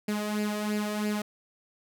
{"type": "tone with flanger", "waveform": "sawtooth", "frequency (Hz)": 210, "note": "G#3", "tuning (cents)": 19, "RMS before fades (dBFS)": -30, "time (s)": [0.08, 1.22], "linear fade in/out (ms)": 5, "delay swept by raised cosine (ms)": [0.41, 1.71], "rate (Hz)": 3, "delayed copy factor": 0.65, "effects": []}